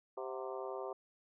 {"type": "harmonic tone with a mistuned harmonic", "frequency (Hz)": 130.81, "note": "C3", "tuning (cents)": 0, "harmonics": [3, 4, 5, 6, 7, 8, 9], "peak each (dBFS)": [-43, -45, -47, -49, -50, -51, -52], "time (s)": [0.17, 0.93], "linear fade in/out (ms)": 5, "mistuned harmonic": 6, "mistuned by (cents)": -89, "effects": []}